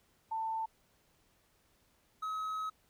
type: tone pair in turn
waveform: sine / triangle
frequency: 891 / 1278.1 Hz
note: A5 / D#6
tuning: +22 / +46 cents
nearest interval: tritone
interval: 624 cents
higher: second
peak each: -33 / -33 dBFS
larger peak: neither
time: 0.31-0.66 / 2.22-2.7 s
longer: second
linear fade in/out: 10 ms
effects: pink hiss -71 dBFS RMS until 2.89 s